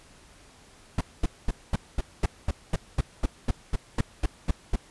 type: noise bursts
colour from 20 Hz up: brown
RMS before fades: -22 dBFS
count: 16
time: 0.98-4.76 s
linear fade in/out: 5 ms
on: 30 ms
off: 220 ms
effects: pink hiss -54 dBFS RMS until 4.9 s + resampled to 24000 Hz